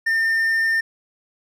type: tone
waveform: triangle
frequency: 1807 Hz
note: A6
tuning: 46 cents sharp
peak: -15 dBFS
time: 0.06-0.81 s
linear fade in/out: 10 ms
effects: none